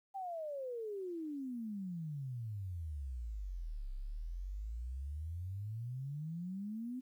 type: exponential two-way sweep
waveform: sine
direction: down then up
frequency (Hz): 798 to 32.45 to 260.4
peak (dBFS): -39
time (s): 0.14-7.01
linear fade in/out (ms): 20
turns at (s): 3.92
effects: 12-bit